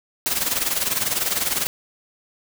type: noise with tremolo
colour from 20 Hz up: white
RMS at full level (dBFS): -20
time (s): 0.26-1.67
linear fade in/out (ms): 0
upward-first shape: sine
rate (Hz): 20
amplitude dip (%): 70
effects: none